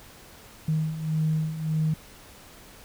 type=beating tone pair; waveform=sine; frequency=155.56 / 157.26 Hz; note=D#3 / D#3; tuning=0 / +19 cents; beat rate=1.7 Hz; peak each=-29 / -24 dBFS; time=0.68-1.94 s; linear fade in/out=5 ms; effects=tanh soft clip ceiling -16 dBFS + pink hiss -49 dBFS RMS until 2.84 s